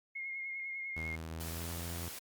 sine tone with vibrato, 2147 Hz, C7, 44 cents sharp, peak -38 dBFS, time 0.15-1.16 s, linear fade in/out 10 ms, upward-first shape sine, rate 10 Hz, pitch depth 26 cents each way
sawtooth tone with pitch glide, 80.7 to 84.91 Hz, E2 to F2, -36 to -48 cents, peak -36 dBFS, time 0.96-2.09 s, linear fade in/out 10 ms, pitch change +88 cents, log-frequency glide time 1.3-1.78 s
white noise, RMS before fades -45 dBFS, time 1.4-2.19 s, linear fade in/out 5 ms
effects Opus 48 kbps

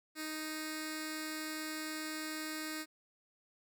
10% pulse tone with notch filter, 311.1 Hz, D#4, in tune, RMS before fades -41 dBFS, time 0.15-2.86 s, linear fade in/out 50 ms, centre 800 Hz, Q 0.51, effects none

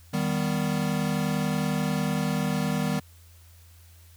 square chord, Eb augmented, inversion none, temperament equal, 155.56 / 196 / 246.9 Hz, Eb3 / G3 / B3, 0 / 0 / 0 cents, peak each -29 / -29 / -31 dBFS, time 0.13-3 s, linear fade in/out 10 ms, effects added 84 Hz sine -50 dBFS peak until 4.16 s + white hiss -58 dBFS RMS until 4.16 s

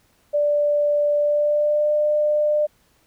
sine tone with pitch glide, 587 to 599.3 Hz, D5 to D5, -1 to +35 cents, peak -16 dBFS, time 0.33-2.67 s, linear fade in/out 20 ms, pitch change +36 cents, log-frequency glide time 1.17-1.92 s, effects pink hiss -61 dBFS RMS until 3.06 s

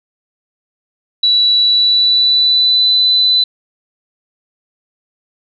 sine tone with pitch glide, 3936 to 4002 Hz, B7 to B7, -7 to +22 cents, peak -8 dBFS, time 1.23-3.44 s, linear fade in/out 5 ms, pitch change +29 cents, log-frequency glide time 1.64-2.93 s, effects none

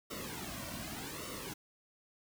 pink noise with flanger, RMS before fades -43 dBFS, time 0.1-1.54 s, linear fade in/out 10 ms, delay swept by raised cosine 1.2 to 2.4 ms, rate 0.85 Hz, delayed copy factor -0.8, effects none

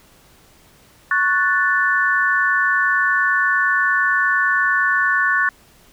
sine chord, F# minor, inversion second, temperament equal, 1108.7 / 1480 / 1760 Hz, C#6 / F#6 / A6, 0 / 0 / 0 cents, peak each -21 / -18 / -18 dBFS, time 1.11-5.49 s, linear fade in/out 2 ms, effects pink hiss -51 dBFS RMS until 5.92 s

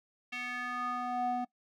square tone with band-pass filter sweep, 246.8 Hz, B3, 1 cent flat, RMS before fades -35 dBFS, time 0.32-1.45 s, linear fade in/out 10 ms, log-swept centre 2500 to 580 Hz, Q 3.5, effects noise-tail reverb RT60 0.1 s tail -21 dB re dry

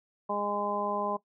harmonic tone, 205.1 Hz, G#3, 21 cents flat, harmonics 1 / 2 / 3 / 4 / 5, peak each -38 / -37 / -34 / -35 / -33 dBFS, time 0.29-1.17 s, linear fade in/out 10 ms, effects noise-tail reverb RT60 0.1 s tail -17 dB re dry

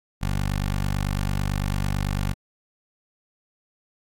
15% pulse tone with notch filter, 49 Hz, G1, in tune, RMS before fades -25 dBFS, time 0.21-2.34 s, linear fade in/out 20 ms, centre 450 Hz, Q 1.5, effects AAC 48 kbps

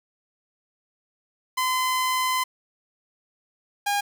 sawtooth tone pair in turn, 1024 / 812.7 Hz, C6 / G#5, -38 / -38 cents, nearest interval major third, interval 400 cents, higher first, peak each -18 dBFS, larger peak neither, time 1.57-2.44 / 3.86-4.01 s, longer first, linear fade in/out 10 ms, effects 8-bit

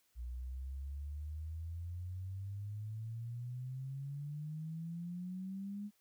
sine exponential sweep, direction up, 59.3 to 208.6 Hz, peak -40 dBFS, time 0.15-5.91 s, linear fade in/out 50 ms, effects white hiss -75 dBFS RMS until 6 s

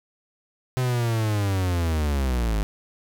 45% pulse linear sweep, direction down, 129.3 to 49.78 Hz, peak -21 dBFS, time 0.77-2.63 s, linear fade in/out 0 ms, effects none

